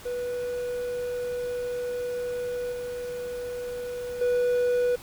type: tone with level steps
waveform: triangle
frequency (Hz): 490.3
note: B4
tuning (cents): -13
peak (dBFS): -26 / -29 / -19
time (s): 0.05-4.96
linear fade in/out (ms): 10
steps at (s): 2.72 / 4.21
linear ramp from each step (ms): 5
effects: pink hiss -46 dBFS RMS until 5.02 s